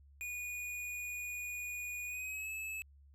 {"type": "tone with pitch glide", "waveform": "square", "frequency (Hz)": [2456, 2601], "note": ["D#7", "E7"], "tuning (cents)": [-23, -24], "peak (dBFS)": -40, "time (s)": [0.21, 2.82], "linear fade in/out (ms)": 0, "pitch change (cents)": 99, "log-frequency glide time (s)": [2.06, 2.51], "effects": ["added 70 Hz sine -58 dBFS peak until 3.14 s"]}